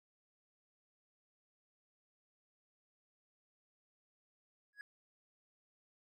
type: tone with exponential growth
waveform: triangle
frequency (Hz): 1669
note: G#6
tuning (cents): +8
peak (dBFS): -40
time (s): 4.73-4.81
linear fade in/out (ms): 1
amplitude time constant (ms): 16
effects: none